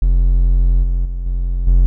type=tone with level steps; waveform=triangle; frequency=43.99 Hz; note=F1; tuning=13 cents sharp; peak=-7 / -11 / -17 / -13 / -5 dBFS; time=0.02-1.86 s; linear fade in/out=0 ms; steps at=0.83 / 1.05 / 1.26 / 1.67 s; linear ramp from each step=5 ms; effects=none